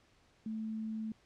sine tone, 219.5 Hz, A3, 4 cents flat, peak -36 dBFS, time 0.46-1.12 s, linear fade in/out 2 ms, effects pink hiss -68 dBFS RMS until 1.25 s + low-pass 6000 Hz 12 dB/octave

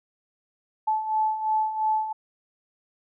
sine beating tone pair, 866 / 868.9 Hz, A5 / A5, -28 / -22 cents, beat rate 2.9 Hz, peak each -29 / -23 dBFS, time 0.87-2.13 s, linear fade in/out 10 ms, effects none

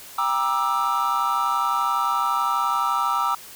triangle chord, E half-diminished seventh, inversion first, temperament just, 791.1 / 949.3 / 1186.7 / 1318.5 Hz, G5 / Bb5 / D6 / E6, +16 / +31 / +18 / 0 cents, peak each -27 / -24 / -23 / -22 dBFS, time 0.18-3.35 s, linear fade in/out 5 ms, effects white hiss -42 dBFS RMS until 3.55 s

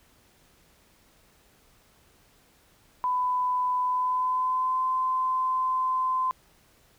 sine tone with pitch glide, 1000 to 1029.9 Hz, B5 to C6, +21 to -28 cents, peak -23 dBFS, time 3.04-6.31 s, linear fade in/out 0 ms, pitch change +51 cents, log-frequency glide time 3.82-4.84 s, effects pink hiss -61 dBFS RMS until 6.98 s

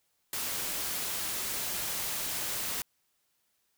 white noise, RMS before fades -34 dBFS, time 0.33-2.82 s, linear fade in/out 2 ms, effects white hiss -75 dBFS RMS until 3.77 s

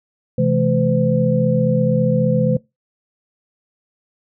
sine tone cluster, 130.3 / 165.2 / 214 / 510 Hz, C3 / E3 / A3 / C5, -7 / +4 / -48 / -44 cents, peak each -19 dBFS, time 0.38-2.57 s, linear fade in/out 5 ms, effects noise-tail reverb RT60 0.2 s tail -21 dB re dry

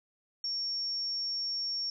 sine tone, 5500 Hz, F8, 27 cents flat, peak -31 dBFS, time 0.44-1.9 s, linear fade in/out 2 ms, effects none

